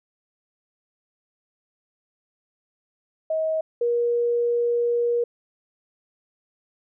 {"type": "tone pair in turn", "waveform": "sine", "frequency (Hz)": [635, 475.7], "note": ["D#5", "A#4"], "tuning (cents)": [35, 35], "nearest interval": "perfect fourth", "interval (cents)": 500, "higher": "first", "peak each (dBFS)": [-21, -19], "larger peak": "second", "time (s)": [[3.3, 3.61], [3.81, 5.24]], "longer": "second", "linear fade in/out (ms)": 5, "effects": []}